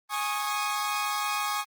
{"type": "chord", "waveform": "sawtooth", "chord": "Ab suspended fourth", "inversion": "none", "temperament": "equal with one note detuned", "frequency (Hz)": [830.6, 1098.5, 1244.5], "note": ["Ab5", "Db6", "Eb6"], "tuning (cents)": [0, -16, 0], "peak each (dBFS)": -28, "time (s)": [0.09, 1.65], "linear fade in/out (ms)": 50, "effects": ["Opus 32 kbps"]}